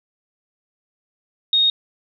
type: tone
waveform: sine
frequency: 3722 Hz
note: A#7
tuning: 3 cents flat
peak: -13 dBFS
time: 1.53-1.7 s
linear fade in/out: 2 ms
effects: none